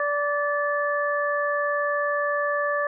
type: harmonic tone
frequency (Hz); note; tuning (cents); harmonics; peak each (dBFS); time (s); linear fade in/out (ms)
581; D5; -19; 1 / 2 / 3; -25 / -27 / -27; 0-2.87; 2
effects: none